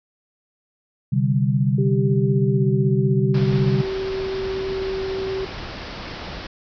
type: chord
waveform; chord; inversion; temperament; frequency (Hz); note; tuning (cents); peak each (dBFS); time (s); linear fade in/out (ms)
sine; C suspended second; none; equal; 130.81 / 146.83 / 196; C3 / D3 / G3; 0 / 0 / 0; -19 / -21 / -22; 1.12-3.82; 10
type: tone with pitch glide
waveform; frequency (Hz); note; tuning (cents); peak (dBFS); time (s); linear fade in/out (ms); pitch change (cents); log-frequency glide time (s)
sine; 392 to 383.3; G4 to G4; 0 to -39; -23; 1.78-5.45; 5; -39; 2.53-2.63
type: low-pass noise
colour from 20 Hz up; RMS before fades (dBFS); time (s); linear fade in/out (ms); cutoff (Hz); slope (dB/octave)
pink; -33; 3.34-6.47; 5; 5400; 96
effects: none